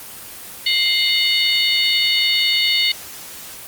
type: harmonic tone with a mistuned harmonic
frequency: 736 Hz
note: F#5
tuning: 9 cents flat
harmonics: 3 / 4 / 5 / 6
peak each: -20 / -20 / -20 / -20 dBFS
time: 0.66-2.92 s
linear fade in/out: 5 ms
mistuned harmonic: 3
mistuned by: -82 cents
effects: white hiss -35 dBFS RMS until 3.67 s + Opus 24 kbps